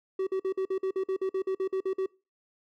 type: tone bursts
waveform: triangle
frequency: 380.9 Hz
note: G4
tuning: 50 cents flat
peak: -24 dBFS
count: 15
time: 0.19-2.061 s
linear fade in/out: 5 ms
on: 79 ms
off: 49 ms
effects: noise-tail reverb RT60 0.3 s tail -23 dB re dry